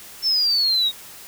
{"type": "exponential sweep", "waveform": "sine", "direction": "down", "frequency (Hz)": [5400, 3743], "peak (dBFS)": -15, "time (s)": [0.22, 0.92], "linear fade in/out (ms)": 50, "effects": ["tanh soft clip ceiling -13 dBFS", "white hiss -41 dBFS RMS until 1.27 s"]}